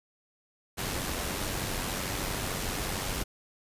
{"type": "noise with amplitude modulation", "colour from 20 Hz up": "pink", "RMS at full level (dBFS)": -31, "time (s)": [0.77, 3.24], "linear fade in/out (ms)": 20, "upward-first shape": "sine", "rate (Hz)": 93.4, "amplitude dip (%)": 40, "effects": ["resampled to 32000 Hz"]}